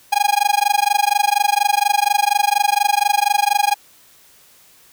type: tone with amplitude modulation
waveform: 45% pulse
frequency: 819 Hz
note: G#5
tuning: 24 cents flat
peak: -10 dBFS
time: 0.12-3.75 s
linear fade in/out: 10 ms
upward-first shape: sine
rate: 24.2 Hz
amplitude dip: 100%
effects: white hiss -50 dBFS RMS until 4.92 s